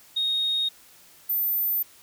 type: tone pair in turn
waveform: sine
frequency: 3729 / 14079 Hz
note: A#7 / A9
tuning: 0 / 0 cents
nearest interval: octave + major seventh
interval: 2300 cents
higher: second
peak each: -21 / -21 dBFS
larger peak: neither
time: 0.16-0.69 / 1.29-1.83 s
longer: second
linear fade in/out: 10 ms
effects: tanh soft clip ceiling -18 dBFS + white hiss -53 dBFS RMS until 2.02 s